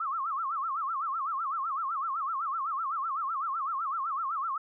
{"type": "tone with vibrato", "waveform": "sine", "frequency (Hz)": 1200, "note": "D6", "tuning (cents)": 37, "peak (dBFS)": -29, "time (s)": [0, 4.58], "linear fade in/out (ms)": 5, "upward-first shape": "sine", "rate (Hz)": 7.9, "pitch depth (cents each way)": 220, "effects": []}